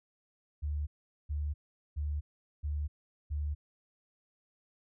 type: tone bursts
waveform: sine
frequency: 73.9 Hz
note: D2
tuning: 11 cents sharp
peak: -31 dBFS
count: 5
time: 0.62-3.55 s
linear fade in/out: 20 ms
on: 250 ms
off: 420 ms
effects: none